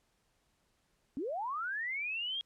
sine linear sweep, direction up, 243.1 to 3298 Hz, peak -34 dBFS, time 1.17-2.41 s, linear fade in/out 0 ms, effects pink hiss -75 dBFS RMS until 2.45 s + low-pass 11000 Hz 12 dB/octave

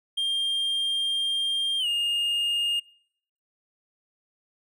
triangle tone with pitch glide, 3200 to 2834 Hz, G7 to F7, +35 to +25 cents, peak -22 dBFS, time 0.17-2.8 s, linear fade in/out 10 ms, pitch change -210 cents, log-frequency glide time 1.79-1.87 s, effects noise-tail reverb RT60 0.7 s tail -25 dB re dry

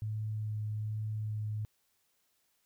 sine tone with vibrato, 107.4 Hz, A2, 41 cents flat, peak -33 dBFS, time 0.02-1.65 s, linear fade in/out 0 ms, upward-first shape sine, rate 1.2 Hz, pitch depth 11 cents each way, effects white hiss -75 dBFS RMS until 2.65 s

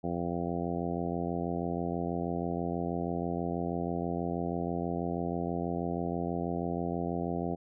harmonic tone, 86.2 Hz, F2, 22 cents flat, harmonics 1 / 2 / 3 / 4 / 5 / 6 / 7 / 8 / 9, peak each -42 / -35 / -37 / -38 / -40 / -42 / -45 / -39 / -43 dBFS, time 0.03-7.56 s, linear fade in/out 20 ms, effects none

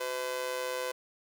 sawtooth tone with amplitude modulation, 507 Hz, B4, 45 cents sharp, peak -25 dBFS, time 0-0.92 s, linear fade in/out 10 ms, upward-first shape sine, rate 135 Hz, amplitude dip 75%, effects none

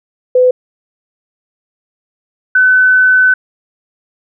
sine tone pair in turn, 504 / 1510.3 Hz, B4 / F#6, +35 / +35 cents, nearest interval octave + perfect fifth, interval 1900 cents, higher second, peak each -5 dBFS, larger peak neither, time 0.35-0.51 / 2.55-3.34 s, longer second, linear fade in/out 5 ms, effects none

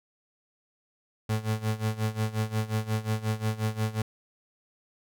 35% pulse tone with tremolo, 109 Hz, A2, 16 cents flat, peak -22 dBFS, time 1.29-4.02 s, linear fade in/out 5 ms, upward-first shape sine, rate 5.6 Hz, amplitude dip 85%, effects none

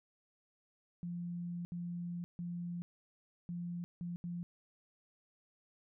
sine tone bursts at uneven times, 173.8 Hz, F3, 8 cents flat, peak -38 dBFS, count 6, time 1.03-1.65 / 1.72-2.24 / 2.39-2.82 / 3.49-3.84 / 4.01-4.16 / 4.24-4.43 s, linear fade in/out 0 ms, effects none

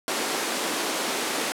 pink high-pass noise, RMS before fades -27 dBFS, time 0.08-1.52 s, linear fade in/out 0 ms, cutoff 260 Hz, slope 24 dB/octave, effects low-pass 11000 Hz 12 dB/octave

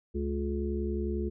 harmonic tone, 71 Hz, C#2, 42 cents sharp, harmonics 1 / 3 / 5 / 6, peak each -32 / -35 / -34 / -39 dBFS, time 0.14-1.3 s, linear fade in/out 20 ms, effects none

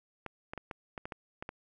clicks, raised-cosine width 0.5 ms, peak -24 dBFS, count 9, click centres 0.263 / 0.535 / 0.577 / 0.712 / 0.978 / 1.055 / 1.122 / 1.425 / 1.491 s, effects none

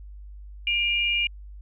sine tone pair together, 2388 / 2844 Hz, D7 / F7, +28 / +31 cents, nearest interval minor third, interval 303 cents, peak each -24 dBFS, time 0.67-1.27 s, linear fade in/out 2 ms, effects added 50 Hz sine -39 dBFS peak until 1.61 s

